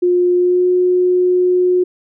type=tone with pitch glide; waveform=sine; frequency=356.4 to 362 Hz; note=F4 to F#4; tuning=+35 to -38 cents; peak=-10 dBFS; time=0.02-1.84 s; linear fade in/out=10 ms; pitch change=+27 cents; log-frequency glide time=0.36-0.67 s; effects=none